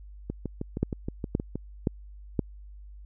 two click trains, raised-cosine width 3 ms, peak -18 / -11 dBFS, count 9 / 4, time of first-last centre 0.3-1.556 / 0.83-2.393 s, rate 6.37 / 1.92 Hz, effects added 50 Hz sine -43 dBFS peak until 3.05 s

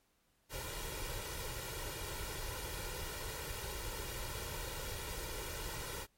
pink noise with comb filter, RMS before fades -42 dBFS, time 0.49-6.07 s, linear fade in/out 50 ms, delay 2.1 ms, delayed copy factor +0.7, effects pink hiss -75 dBFS RMS until 6.17 s + MP3 64 kbps

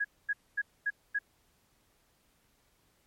sine tone bursts, 1661.2 Hz, G#6, in tune, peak -27 dBFS, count 5, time 0-1.19 s, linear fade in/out 10 ms, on 46 ms, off 240 ms, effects pink hiss -70 dBFS RMS until 3.06 s + MP3 64 kbps

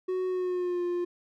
triangle tone with pitch glide, 370 to 351.9 Hz, F#4 to F4, 0 to +13 cents, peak -25 dBFS, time 0.08-1.05 s, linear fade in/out 10 ms, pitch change -87 cents, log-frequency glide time 0.27-0.83 s, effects none

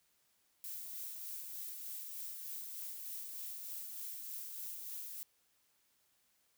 violet noise with tremolo, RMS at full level -44 dBFS, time 0.64-5.23 s, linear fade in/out 0 ms, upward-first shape sine, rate 3.3 Hz, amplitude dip 30%, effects white hiss -75 dBFS RMS until 6.57 s

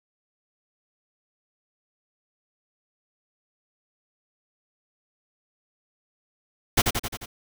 pink noise with echo, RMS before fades -18 dBFS, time 6.77-6.82 s, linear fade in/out 10 ms, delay 88 ms, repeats 5, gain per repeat -4 dB, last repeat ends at 7.26 s, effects none

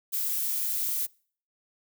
violet noise, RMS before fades -29 dBFS, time 0.12-1.07 s, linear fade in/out 20 ms, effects noise-tail reverb RT60 0.5 s tail -26 dB re dry

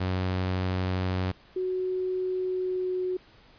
sawtooth tone, 92.5 Hz, F#2, in tune, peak -22 dBFS, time 0-1.32 s, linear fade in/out 10 ms
sine tone with pitch glide, 370 to 367.2 Hz, F#4 to F#4, 0 to -13 cents, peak -26 dBFS, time 1.56-3.17 s, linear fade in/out 5 ms, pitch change -13 cents, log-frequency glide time 2.43-3 s
effects pink hiss -56 dBFS RMS until 3.58 s + resampled to 11025 Hz

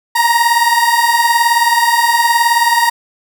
30% pulse beating tone pair, 929 / 948 Hz, A#5 / A#5, -6 / +29 cents, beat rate 19 Hz, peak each -10 dBFS, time 0.15-2.9 s, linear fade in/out 10 ms, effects none

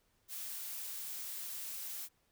blue noise, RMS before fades -43 dBFS, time 0.28-2.09 s, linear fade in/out 50 ms, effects pink hiss -75 dBFS RMS until 2.31 s

